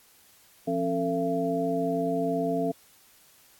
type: tone cluster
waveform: sine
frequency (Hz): 172.2 / 269.9 / 447.8 / 676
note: F3 / C#4 / A4 / E5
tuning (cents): -24 / -46 / +30 / +43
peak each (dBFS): -33 / -29 / -30 / -29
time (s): 0.67-2.72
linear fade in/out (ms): 10
effects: white hiss -58 dBFS RMS until 3.59 s + AAC 64 kbps